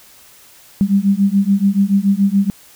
sine beating tone pair, 194.7 / 201.7 Hz, G3 / G3, -12 / +50 cents, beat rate 7 Hz, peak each -14 dBFS, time 0.81-2.5 s, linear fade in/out 0 ms, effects white hiss -45 dBFS RMS until 2.75 s

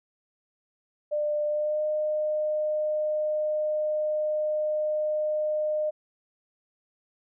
sine tone with pitch glide, 597 to 610.2 Hz, D5 to D#5, +28 to -34 cents, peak -24 dBFS, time 1.11-5.91 s, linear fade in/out 20 ms, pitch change +38 cents, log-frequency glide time 1.47-1.83 s, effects none

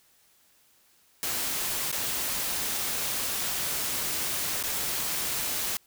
white noise with dropouts, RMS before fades -30 dBFS, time 1.23-5.77 s, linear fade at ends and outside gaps 0 ms, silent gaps 1.915-1.927 / 4.627-4.637 s, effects white hiss -63 dBFS RMS until 5.86 s

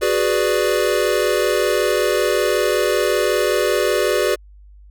square chord, G# half-diminished seventh, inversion third, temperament equal, 370 / 415.3 / 493.9 / 587.3 Hz, F#4 / G#4 / B4 / D5, 0 / 0 / 0 / 0 cents, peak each -22 dBFS, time 0.01-4.36 s, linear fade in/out 20 ms, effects added 50 Hz sine -41 dBFS peak until 4.9 s

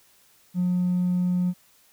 sine tone with hard clipping, 179.6 Hz, F3, 49 cents sharp, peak -21 dBFS, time 0.54-1.54 s, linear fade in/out 50 ms, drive 1 dB, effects white hiss -59 dBFS RMS until 1.92 s

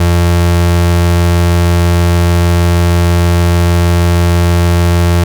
35% pulse tone, 86.4 Hz, F2, 18 cents flat, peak -5 dBFS, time 0-5.24 s, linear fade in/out 5 ms, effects none

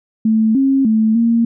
sine tone with pitch steps, 220.2 / 269.9 / 219.5 / 231.5 Hz, A3 / C#4 / A3 / A#3, +2 / -46 / -4 / -12 cents, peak -10 dBFS, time 0.25-1.45 s, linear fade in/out 5 ms, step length 300 ms, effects none

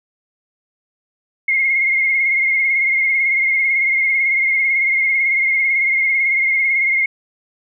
sine tone with vibrato, 2138 Hz, C7, 37 cents sharp, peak -13 dBFS, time 1.48-7.06 s, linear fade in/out 5 ms, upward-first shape triangle, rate 18 Hz, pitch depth 51 cents each way, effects none

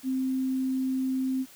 sine tone, 261.6 Hz, C4, in tune, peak -25 dBFS, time 0.03-1.46 s, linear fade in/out 50 ms, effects white hiss -52 dBFS RMS until 1.55 s

